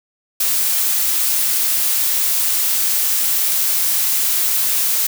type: noise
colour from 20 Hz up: blue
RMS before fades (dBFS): -17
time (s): 0.4-5.07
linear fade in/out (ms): 5
effects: none